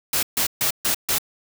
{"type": "noise bursts", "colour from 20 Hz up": "white", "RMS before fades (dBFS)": -21, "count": 5, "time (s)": [0.13, 1.185], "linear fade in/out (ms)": 5, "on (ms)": 99, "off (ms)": 140, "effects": []}